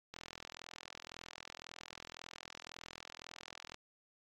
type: click train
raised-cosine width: 0.2 ms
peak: -28 dBFS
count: 152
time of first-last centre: 0.14-3.744 s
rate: 41.9 Hz
effects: AAC 48 kbps